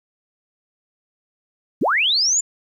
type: linear sweep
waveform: sine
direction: up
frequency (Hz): 117.6 to 7230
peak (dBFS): -15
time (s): 1.81-2.41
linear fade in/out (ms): 10
effects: 9-bit